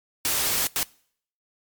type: noise bursts at uneven times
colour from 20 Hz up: white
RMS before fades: -24 dBFS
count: 2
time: 0.25-0.67 / 0.76-0.83 s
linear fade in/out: 0 ms
effects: noise-tail reverb RT60 0.6 s tail -24 dB re dry + MP3 96 kbps